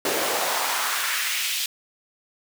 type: noise with high-pass filter sweep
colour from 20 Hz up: pink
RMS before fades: -25 dBFS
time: 0.05-1.66 s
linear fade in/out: 2 ms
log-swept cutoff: 370 to 3400 Hz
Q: 1.6
effects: none